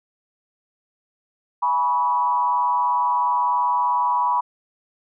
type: tone with frequency modulation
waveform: sine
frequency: 981 Hz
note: B5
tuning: 12 cents flat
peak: -17 dBFS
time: 1.62-4.41 s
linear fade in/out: 10 ms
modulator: 143 Hz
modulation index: 0.71
effects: none